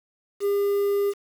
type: tone with quantisation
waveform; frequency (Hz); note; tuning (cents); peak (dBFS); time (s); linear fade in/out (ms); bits
triangle; 403.1; G4; +48; -18; 0.4-1.14; 50; 7
effects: none